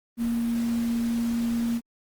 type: tone in noise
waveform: sine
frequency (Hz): 233.5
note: A#3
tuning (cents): +3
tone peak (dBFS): -23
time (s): 0.17-1.81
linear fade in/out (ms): 50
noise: pink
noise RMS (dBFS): -41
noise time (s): 0.17-1.81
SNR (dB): +15
effects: Opus 32 kbps